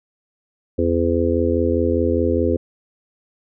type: harmonic tone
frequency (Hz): 84.9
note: F2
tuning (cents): -48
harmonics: 1 / 3 / 4 / 5 / 6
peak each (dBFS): -22 / -22 / -22 / -22 / -22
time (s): 0.78-2.57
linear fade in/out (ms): 10
effects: none